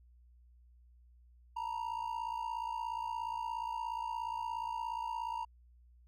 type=ring-modulated tone; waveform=triangle; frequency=932.3 Hz; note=A#5; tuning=in tune; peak=-31 dBFS; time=1.56-5.45 s; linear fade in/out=10 ms; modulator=28.5 Hz; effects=added 60 Hz sine -59 dBFS peak until 6.07 s